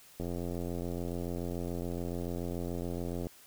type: click train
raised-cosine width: 2 ms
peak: -24 dBFS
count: 268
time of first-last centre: 0.2-3.269 s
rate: 87 Hz
effects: white hiss -57 dBFS RMS until 3.46 s